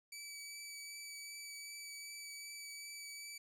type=tone with vibrato; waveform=15% pulse; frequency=2296 Hz; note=D7; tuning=40 cents flat; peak=-40 dBFS; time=0.12-3.38 s; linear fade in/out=5 ms; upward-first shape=triangle; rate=2.6 Hz; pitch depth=12 cents each way; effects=none